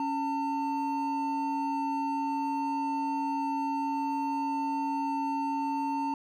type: tone pair together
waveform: triangle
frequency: 277.9 / 900.3 Hz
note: C#4 / A5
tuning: +4 / +39 cents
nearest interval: octave + minor sixth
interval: 2035 cents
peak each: -30 / -28 dBFS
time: 0-6.14 s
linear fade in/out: 2 ms
effects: none